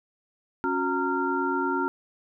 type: tone cluster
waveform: sine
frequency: 275.6 / 364.3 / 921 / 1384 Hz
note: C#4 / F#4 / A#5 / F6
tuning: -10 / -27 / -21 / -16 cents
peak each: -29 dBFS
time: 0.64-1.88 s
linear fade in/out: 0 ms
effects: none